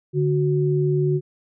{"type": "tone pair together", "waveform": "sine", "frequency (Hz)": [146.1, 368.1], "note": ["D3", "F#4"], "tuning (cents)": [-9, -9], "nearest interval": "octave + major third", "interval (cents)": 1600, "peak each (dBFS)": [-19, -21], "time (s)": [0.13, 1.21], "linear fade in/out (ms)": 50, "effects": []}